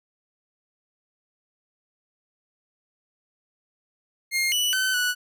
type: tone with pitch steps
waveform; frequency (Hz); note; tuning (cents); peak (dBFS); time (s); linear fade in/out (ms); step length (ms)
sawtooth; 2128 / 2959 / 1524 / 1476; C7 / F#7 / G6 / F#6; +29 / -1 / -49 / -5; -18; 4.31-5.15; 50; 210
effects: none